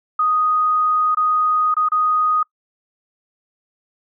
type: tone with dropouts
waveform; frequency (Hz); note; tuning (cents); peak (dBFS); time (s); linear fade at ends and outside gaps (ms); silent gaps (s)
sine; 1244.5; D#6; 0; -14; 0.19-2.43; 5; 1.148-1.17 / 1.742-1.766 / 1.887-1.918
effects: noise-tail reverb RT60 0.1 s tail -26 dB re dry